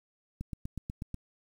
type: click train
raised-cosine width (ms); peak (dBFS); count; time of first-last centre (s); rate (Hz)
5; -24; 7; 0.41-1.143; 8.18
effects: 9-bit